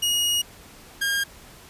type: tone pair in turn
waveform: sawtooth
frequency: 2880 / 1616.3 Hz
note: F#7 / G#6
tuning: -47 / -47 cents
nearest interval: minor seventh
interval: 1000 cents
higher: first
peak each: -17 / -18 dBFS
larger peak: first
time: 0.02-0.42 / 1.01-1.24 s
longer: first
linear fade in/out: 10 ms
effects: pink hiss -47 dBFS RMS until 1.69 s + resampled to 32000 Hz